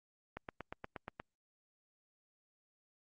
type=click train; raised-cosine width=0.5 ms; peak=-27 dBFS; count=8; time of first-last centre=0.37-1.199 s; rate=8.44 Hz; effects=Opus 48 kbps